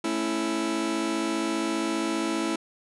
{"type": "chord", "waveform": "sawtooth", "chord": "A major", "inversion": "none", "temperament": "just", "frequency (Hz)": [220, 275, 330], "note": ["A3", "C#4", "E4"], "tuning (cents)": [0, -14, 2], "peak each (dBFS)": [-28, -28, -23], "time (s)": [0.04, 2.56], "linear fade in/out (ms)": 5, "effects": ["resampled to 24000 Hz"]}